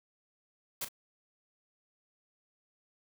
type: noise with echo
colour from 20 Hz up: white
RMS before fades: -36 dBFS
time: 0.81-0.85 s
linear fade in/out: 5 ms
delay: 37 ms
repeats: 1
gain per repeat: -11 dB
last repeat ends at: 0.887 s
effects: none